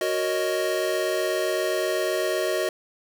square chord, D# minor seventh, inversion first, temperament equal, 370 / 466.2 / 554.4 / 622.3 Hz, F#4 / A#4 / C#5 / D#5, 0 / 0 / 0 / 0 cents, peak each -28 / -32 / -33 / -27 dBFS, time 0.01-2.69 s, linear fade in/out 2 ms, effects none

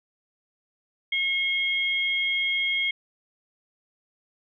sine tone pair together, 2164 / 3242 Hz, C#7 / G#7, -42 / -42 cents, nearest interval perfect fifth, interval 700 cents, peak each -24 / -27 dBFS, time 1.12-2.91 s, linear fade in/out 5 ms, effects none

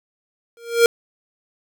square tone with exponential growth, 467.3 Hz, A#4, 4 cents sharp, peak -7 dBFS, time 0.57-0.86 s, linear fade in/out 1 ms, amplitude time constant 61 ms, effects none

